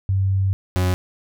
sine / 40% pulse tone pair in turn, 96.4 / 91.24 Hz, G2 / F#2, -28 / -24 cents, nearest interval minor second, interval 96 cents, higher first, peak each -16 dBFS, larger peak neither, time 0.09-0.53 / 0.76-0.94 s, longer first, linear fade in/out 0 ms, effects none

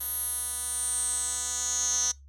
10% pulse tone with band-pass filter sweep, 246.9 Hz, B3, in tune, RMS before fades -30 dBFS, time 0-2.12 s, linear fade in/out 10 ms, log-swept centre 12000 to 6000 Hz, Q 8.9, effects noise-tail reverb RT60 0.2 s tail -22 dB re dry + added 69 Hz sine -48 dBFS peak until 2.28 s

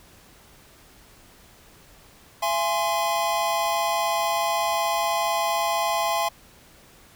square chord, E augmented, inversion none, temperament equal with one note detuned, 675.4 / 830.6 / 1046.5 Hz, E5 / G#5 / B#5, +42 / 0 / 0 cents, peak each -27 dBFS, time 2.42-6.29 s, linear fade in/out 10 ms, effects pink hiss -52 dBFS RMS until 7.15 s

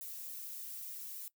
violet noise with flanger, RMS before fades -45 dBFS, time 0.01-1.28 s, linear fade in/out 0 ms, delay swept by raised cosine 1.6 to 2.7 ms, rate 3.4 Hz, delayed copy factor +0.75, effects noise-tail reverb RT60 0.1 s tail -19 dB re dry

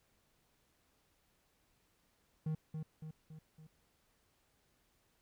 triangle tone with echo, 156.6 Hz, D#3, 11 cents sharp, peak -32 dBFS, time 2.46-2.55 s, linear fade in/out 5 ms, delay 280 ms, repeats 4, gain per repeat -5 dB, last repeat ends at 3.67 s, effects pink hiss -75 dBFS RMS until 5.21 s

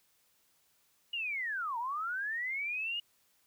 sine linear two-way sweep, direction down then up, 2896 to 900 to 2896 Hz, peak -33 dBFS, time 1.13-3 s, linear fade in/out 5 ms, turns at 1.78 s, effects white hiss -71 dBFS RMS until 3.46 s

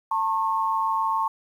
sine tone pair together, 893.3 / 1086 Hz, A5 / C#6, +26 / -36 cents, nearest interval minor third, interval 338 cents, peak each -24 dBFS, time 0.11-1.28 s, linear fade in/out 5 ms, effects 9-bit

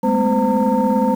sine tone cluster, 203.5 / 220.5 / 253.8 / 515 / 910 Hz, G#3 / A3 / B3 / C5 / A#5, -35 / +4 / +47 / -28 / -42 cents, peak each -19 dBFS, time 0.03-1.15 s, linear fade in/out 10 ms, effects tanh soft clip ceiling -7 dBFS + 7-bit

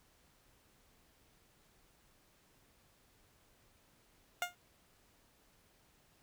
15% pulse tone with exponential decay, 709 Hz, F5, 26 cents sharp, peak -24 dBFS, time 4.42-4.55 s, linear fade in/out 1 ms, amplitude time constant 28 ms, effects pink hiss -69 dBFS RMS until 6.22 s

